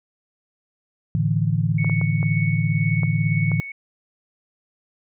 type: chord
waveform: sine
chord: A suspended fourth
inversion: none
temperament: equal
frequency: 110 / 146.83 / 164.81 Hz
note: A2 / D3 / E3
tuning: 0 / 0 / 0 cents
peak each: -22 dBFS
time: 1.15-3.6 s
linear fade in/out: 0 ms
type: tone with tremolo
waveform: sine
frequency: 2217 Hz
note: C#7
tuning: in tune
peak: -26 dBFS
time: 1.78-3.72 s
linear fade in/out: 5 ms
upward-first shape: sine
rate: 2 Hz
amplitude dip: 45%
type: clicks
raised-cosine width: 1 ms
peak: -19 dBFS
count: 6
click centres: 1.846 / 1.897 / 2.014 / 2.229 / 3.033 / 3.517 s
effects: none